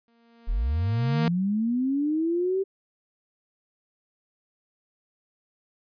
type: tone with exponential growth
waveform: sawtooth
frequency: 232.5 Hz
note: A#3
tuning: 4 cents flat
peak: -19 dBFS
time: 0.08-1.28 s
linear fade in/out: 0 ms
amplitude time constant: 260 ms
type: linear sweep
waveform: sine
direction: up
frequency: 32.66 to 392.4 Hz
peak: -22 dBFS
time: 0.47-2.64 s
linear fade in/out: 20 ms
effects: resampled to 11025 Hz